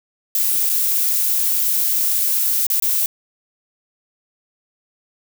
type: noise with dropouts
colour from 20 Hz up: violet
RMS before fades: -18 dBFS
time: 0.35-3.06 s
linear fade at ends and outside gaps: 1 ms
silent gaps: 0.693-0.697 / 2.667-2.701 / 2.8-2.823 s
effects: none